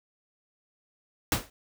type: noise with exponential decay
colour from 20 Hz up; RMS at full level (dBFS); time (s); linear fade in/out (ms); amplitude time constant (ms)
pink; -21; 1.32-1.5; 1; 38
effects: none